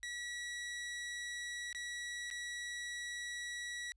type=tone with dropouts; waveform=sawtooth; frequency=1933 Hz; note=B6; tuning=38 cents flat; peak=-37 dBFS; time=0.03-3.92 s; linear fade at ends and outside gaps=0 ms; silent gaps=1.728-1.748 / 2.302-2.311 s; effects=added 50 Hz sine -67 dBFS peak until 3.96 s + resampled to 22050 Hz